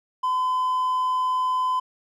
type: tone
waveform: triangle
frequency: 1017 Hz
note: C6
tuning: 50 cents flat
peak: -18 dBFS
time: 0.23-1.8 s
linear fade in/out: 10 ms
effects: tanh soft clip ceiling -14 dBFS